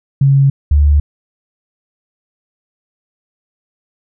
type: tone pair in turn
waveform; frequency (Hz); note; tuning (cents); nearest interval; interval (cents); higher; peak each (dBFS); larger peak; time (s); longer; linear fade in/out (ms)
sine; 137.8 / 73; C#3 / D2; -10 / -10; major seventh; 1100; first; -6; neither; 0.21-0.5 / 0.71-1; neither; 5
effects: none